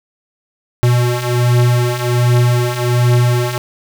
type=beating tone pair; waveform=square; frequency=121 / 122.3 Hz; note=B2 / B2; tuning=-35 / -16 cents; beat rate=1.3 Hz; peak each=-17 / -13 dBFS; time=0.83-3.58 s; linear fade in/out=0 ms; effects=7-bit